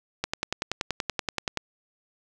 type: click train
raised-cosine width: 0.2 ms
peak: -9 dBFS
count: 15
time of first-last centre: 0.24-1.573 s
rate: 10.5 Hz
effects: none